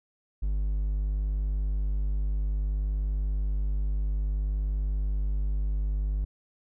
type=tone; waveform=triangle; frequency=50.3 Hz; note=G1; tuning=45 cents sharp; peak=-23 dBFS; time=0.42-6.25 s; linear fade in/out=10 ms; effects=none